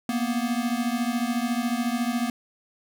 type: beating tone pair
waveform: square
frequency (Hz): 233.1 / 247.1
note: A#3 / B3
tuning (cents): 0 / +1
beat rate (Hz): 14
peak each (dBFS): -27 / -28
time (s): 0.09-2.3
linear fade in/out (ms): 2
effects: none